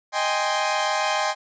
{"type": "chord", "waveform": "sawtooth", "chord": "Ab major seventh", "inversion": "second", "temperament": "equal", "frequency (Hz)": [622.3, 784, 830.6, 1046.5], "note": ["Eb5", "G5", "Ab5", "C6"], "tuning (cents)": [0, 0, 0, 0], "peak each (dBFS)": -23, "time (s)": [0.12, 1.35], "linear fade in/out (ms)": 50, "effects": ["resampled to 16000 Hz"]}